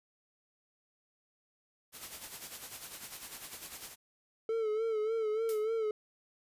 white noise with tremolo, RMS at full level -43 dBFS, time 1.92-3.96 s, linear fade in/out 50 ms, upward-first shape sine, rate 10 Hz, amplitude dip 60%
triangle tone with vibrato, 440 Hz, A4, in tune, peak -28 dBFS, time 4.49-5.91 s, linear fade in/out 2 ms, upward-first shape sine, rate 3.4 Hz, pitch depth 62 cents each way
blue noise with exponential decay, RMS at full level -40 dBFS, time 5.49-5.7 s, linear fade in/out 1 ms, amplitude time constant 45 ms
effects resampled to 32000 Hz

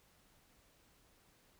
silence, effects pink hiss -69 dBFS RMS until 1.59 s

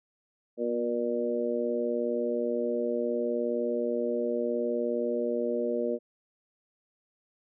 harmonic tone with a mistuned harmonic, 119.3 Hz, A#2, 41 cents sharp, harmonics 2 / 3 / 4 / 5, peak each -33 / -33 / -30 / -33 dBFS, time 0.57-5.99 s, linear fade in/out 50 ms, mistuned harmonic 2, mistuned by +15 cents, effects none

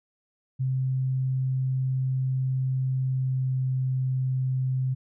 sine tone with pitch glide, 130.81 to 130.06 Hz, C3 to C3, 0 to -10 cents, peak -23 dBFS, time 0.59-4.95 s, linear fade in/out 20 ms, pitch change -10 cents, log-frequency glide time 3.01-3.65 s, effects none

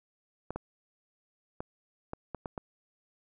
clicks, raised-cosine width 1 ms, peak -22 dBFS, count 7, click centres 0.506 / 0.56 / 1.605 / 2.134 / 2.347 / 2.458 / 2.578 s, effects none

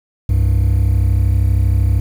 triangle tone pair together, 65.67 / 98.4 Hz, C2 / G2, +7 / +7 cents, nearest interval perfect fifth, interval 700 cents, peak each -11 dBFS, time 0.29-2 s, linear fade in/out 5 ms, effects tanh soft clip ceiling -3 dBFS + 7-bit

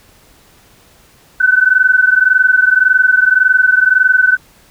sine tone pair together, 1500 / 1521.8 Hz, F#6 / F#6, +23 / +48 cents, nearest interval unison, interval 25 cents, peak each -10 dBFS, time 1.4-4.37 s, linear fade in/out 10 ms, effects pink hiss -47 dBFS RMS until 4.7 s

